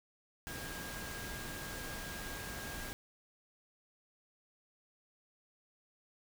sine tone in noise, 1622 Hz, G#6, 41 cents flat, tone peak -48 dBFS, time 0.47-2.93 s, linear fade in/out 0 ms, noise pink, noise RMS -44 dBFS, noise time 0.47-2.93 s, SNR -7 dB, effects none

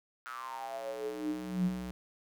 square tone with high-pass filter sweep, 61.74 Hz, B1, in tune, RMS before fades -37 dBFS, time 0.26-1.91 s, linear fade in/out 0 ms, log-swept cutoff 1400 to 120 Hz, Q 9.8, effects none

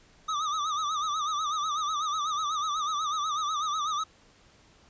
square tone with vibrato, 1221 Hz, D#6, 33 cents flat, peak -28 dBFS, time 0.28-4.04 s, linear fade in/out 10 ms, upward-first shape sine, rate 8.1 Hz, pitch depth 99 cents each way, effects pink hiss -59 dBFS RMS until 4.89 s + resampled to 16000 Hz

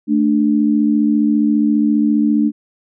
sine tone pair together, 220 / 294.8 Hz, A3 / D4, 0 / +7 cents, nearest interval perfect fourth, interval 507 cents, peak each -14 dBFS, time 0.07-2.52 s, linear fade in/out 50 ms, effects none

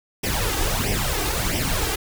pink noise with flanger, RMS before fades -23 dBFS, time 0.23-1.96 s, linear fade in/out 10 ms, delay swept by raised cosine 0.36 to 2.56 ms, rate 1.5 Hz, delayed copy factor +0.7, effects none

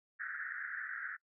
pink band-pass noise, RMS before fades -42 dBFS, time 0.19-1.17 s, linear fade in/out 20 ms, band 1400 to 1900 Hz, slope 96 dB/octave, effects noise-tail reverb RT60 0.1 s tail -24 dB re dry

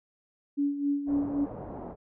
sine tone with tremolo, 284.8 Hz, C#4, 47 cents sharp, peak -23 dBFS, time 0.57-1.46 s, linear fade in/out 20 ms, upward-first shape sine, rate 3.8 Hz, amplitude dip 65%
white low-pass noise, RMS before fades -40 dBFS, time 1.06-1.96 s, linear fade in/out 50 ms, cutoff 750 Hz, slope 24 dB/octave
effects none

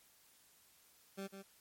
20% pulse tone with echo, 195.2 Hz, G3, 7 cents flat, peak -37 dBFS, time 1.17-1.28 s, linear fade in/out 20 ms, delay 150 ms, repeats 1, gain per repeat -7 dB, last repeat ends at 1.43 s, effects white hiss -67 dBFS RMS until 1.6 s + MP3 64 kbps

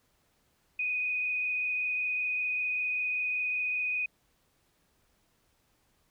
sine tone with frequency modulation, 2489 Hz, D#7, in tune, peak -28 dBFS, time 0.79-4.06 s, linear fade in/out 5 ms, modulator 25.2 Hz, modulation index 1.3, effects pink hiss -71 dBFS RMS until 6.1 s

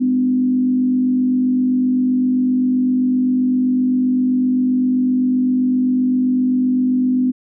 sine tone with frequency modulation, 253.2 Hz, B3, 43 cents sharp, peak -13 dBFS, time 0-7.32 s, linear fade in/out 20 ms, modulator 47.7 Hz, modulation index 0.37, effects none

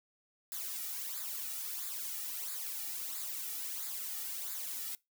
blue noise with flanger, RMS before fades -40 dBFS, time 0.52-4.95 s, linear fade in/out 0 ms, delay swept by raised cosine 0.34 to 1.94 ms, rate 1.5 Hz, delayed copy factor -0.7, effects noise-tail reverb RT60 0.2 s tail -22 dB re dry

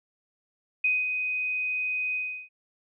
sine tone with ADSR envelope, 2503 Hz, D#7, 10 cents sharp, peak -20 dBFS, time 0.84-2.49 s, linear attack 6 ms, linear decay 210 ms, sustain -6 dB, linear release 340 ms, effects none

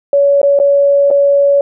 sine tone with dropouts, 564 Hz, C#5, 30 cents sharp, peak -6 dBFS, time 0.13-1.61 s, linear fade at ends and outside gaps 2 ms, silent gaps 0.416-0.43 / 0.59-0.599 / 1.104-1.111 s, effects none

